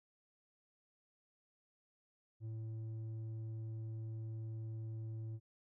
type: tone with low-pass filter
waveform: square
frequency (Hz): 111.2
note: A2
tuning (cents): +19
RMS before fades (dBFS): -44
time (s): 2.4-5.4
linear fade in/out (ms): 50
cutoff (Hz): 230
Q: 0.9
effects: none